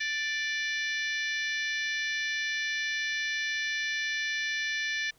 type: harmonic tone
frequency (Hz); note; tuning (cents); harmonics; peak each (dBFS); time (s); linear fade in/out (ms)
587.3; D5; 0; 3 / 4 / 5 / 6 / 7 / 8 / 9 / 10; -31 / -35 / -42 / -39 / -42 / -49 / -45 / -45; 0-5.11; 10
effects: pink hiss -64 dBFS RMS until 5.18 s